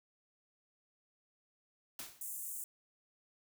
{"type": "noise with exponential decay", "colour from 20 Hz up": "white", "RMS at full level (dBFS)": -42, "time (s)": [1.99, 2.33], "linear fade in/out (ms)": 2, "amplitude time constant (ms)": 73}
{"type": "high-pass noise", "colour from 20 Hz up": "pink", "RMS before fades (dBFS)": -43, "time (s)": [2.21, 2.64], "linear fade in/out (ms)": 2, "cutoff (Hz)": 7400, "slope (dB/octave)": 48}
{"effects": []}